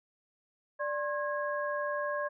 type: tone cluster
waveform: sine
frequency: 587 / 1070 / 1648 Hz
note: D5 / C6 / G#6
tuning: -1 / +38 / -14 cents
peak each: -33 / -36 / -37 dBFS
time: 0.79-2.29 s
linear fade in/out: 20 ms
effects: none